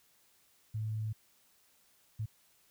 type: tone bursts at uneven times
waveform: sine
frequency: 108.9 Hz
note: A2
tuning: 17 cents flat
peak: -33 dBFS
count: 2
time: 0.74-1.13 / 2.19-2.26 s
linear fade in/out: 10 ms
effects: white hiss -68 dBFS RMS until 2.7 s